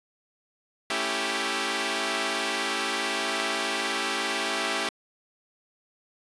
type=chord; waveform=5% pulse; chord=A dominant seventh; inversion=none; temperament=equal; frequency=220 / 277.2 / 329.6 / 392 Hz; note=A3 / C#4 / E4 / G4; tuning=0 / 0 / 0 / 0 cents; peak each=-23 / -22 / -21 / -18 dBFS; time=0.9-4.89 s; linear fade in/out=2 ms; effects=resampled to 22050 Hz

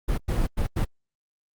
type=noise bursts at uneven times; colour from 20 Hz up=brown; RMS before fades=-23 dBFS; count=4; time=0.08-0.18 / 0.28-0.47 / 0.57-0.67 / 0.76-0.85 s; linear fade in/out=10 ms; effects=Opus 32 kbps

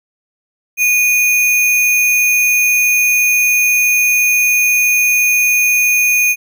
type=tone with sample-and-hold; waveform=sine; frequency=2463 Hz; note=D#7; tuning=18 cents flat; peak=-9 dBFS; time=0.77-6.36 s; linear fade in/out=50 ms; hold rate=8820 Hz; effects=none

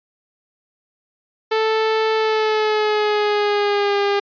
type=tone with pitch glide; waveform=sawtooth; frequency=440 to 403.5 Hz; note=A4 to G#4; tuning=0 to -50 cents; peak=-12 dBFS; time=1.51-4.2 s; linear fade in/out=10 ms; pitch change=-150 cents; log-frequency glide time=2.15-3.97 s; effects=resampled to 11025 Hz

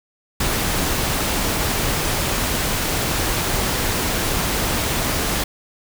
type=noise; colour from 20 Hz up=pink; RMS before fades=-21 dBFS; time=0.4-5.44 s; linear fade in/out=5 ms; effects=none

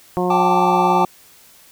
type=harmonic tone; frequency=180 Hz; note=F#3; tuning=47 cents flat; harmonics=1 / 2 / 3 / 4 / 5 / 6; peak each=-22 / -20 / -26 / -24 / -26 / -29 dBFS; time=0.17-1.05 s; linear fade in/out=0 ms
type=chord; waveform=triangle; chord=G suspended second; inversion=none; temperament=just; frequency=784 / 882 / 1176 Hz; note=G5 / A5 / D6; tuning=0 / +4 / +2 cents; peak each=-17 / -16 / -19 dBFS; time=0.3-1.05 s; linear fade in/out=5 ms
effects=white hiss -48 dBFS RMS until 1.71 s

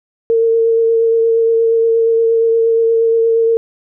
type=tone with vibrato; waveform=sine; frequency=455.8 Hz; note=A#4; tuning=39 cents flat; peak=-9 dBFS; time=0.3-3.57 s; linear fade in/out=0 ms; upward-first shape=triangle; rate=8.5 Hz; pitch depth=17 cents each way; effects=none

